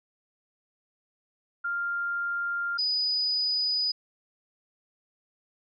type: tone pair in turn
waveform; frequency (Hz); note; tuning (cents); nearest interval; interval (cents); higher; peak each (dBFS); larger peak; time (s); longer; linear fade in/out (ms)
sine; 1396.9 / 4965; F6 / D#8; 0 / -5; octave + minor seventh; 2195; second; -27 / -24; second; 1.64-2.78 / 2.78-3.92; neither; 10
effects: none